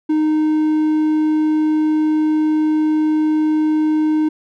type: tone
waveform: triangle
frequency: 308.9 Hz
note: D#4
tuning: 12 cents flat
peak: -11 dBFS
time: 0.09-4.29 s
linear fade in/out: 10 ms
effects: none